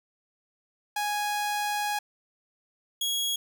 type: tone pair in turn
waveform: sawtooth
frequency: 830 / 3320 Hz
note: G#5 / G#7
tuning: -1 / -1 cents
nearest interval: 2 octaves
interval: 2400 cents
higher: second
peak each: -23 dBFS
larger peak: neither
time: 0.96-1.99 / 3.01-3.36 s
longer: first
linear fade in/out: 5 ms
effects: none